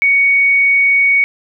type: tone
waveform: sine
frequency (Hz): 2234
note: C#7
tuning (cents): +13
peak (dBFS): -8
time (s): 0.02-1.24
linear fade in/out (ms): 0
effects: none